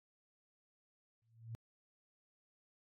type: tone with exponential growth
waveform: sine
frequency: 114.2 Hz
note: A#2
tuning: 35 cents flat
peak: -40 dBFS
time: 1.22-1.55 s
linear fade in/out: 0 ms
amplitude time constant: 71 ms
effects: AAC 64 kbps